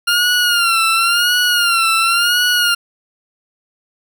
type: tone with vibrato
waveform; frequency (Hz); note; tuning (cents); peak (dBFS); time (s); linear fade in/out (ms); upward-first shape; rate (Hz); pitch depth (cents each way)
20% pulse; 1396.9; F6; 0; -7; 0.07-2.75; 10; sine; 0.94; 82
effects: none